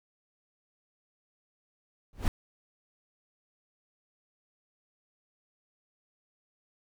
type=noise with exponential growth; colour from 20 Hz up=brown; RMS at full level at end=-20 dBFS; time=2.13-2.28 s; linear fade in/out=1 ms; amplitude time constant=31 ms; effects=none